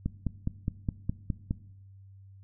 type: click train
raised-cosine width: 5 ms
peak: -16 dBFS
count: 8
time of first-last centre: 0.06-1.509 s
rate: 4.83 Hz
effects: noise-tail reverb RT60 0.9 s tail -19 dB re dry + added 97 Hz sine -49 dBFS peak until 2.43 s